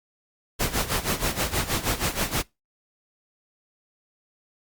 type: noise with tremolo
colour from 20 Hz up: pink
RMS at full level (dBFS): -23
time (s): 0.59-2.43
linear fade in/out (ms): 20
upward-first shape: sine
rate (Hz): 6.3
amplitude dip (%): 80
effects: noise-tail reverb RT60 0.2 s tail -23 dB re dry + Opus 48 kbps